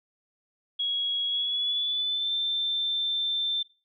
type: tone with pitch glide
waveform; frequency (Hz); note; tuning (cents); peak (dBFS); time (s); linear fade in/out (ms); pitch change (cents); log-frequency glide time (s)
sine; 3322 to 3560; G#7 to A7; 0 to +20; -25; 0.79-3.63; 10; +120; 1.26-2.33
effects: noise-tail reverb RT60 0.3 s tail -18 dB re dry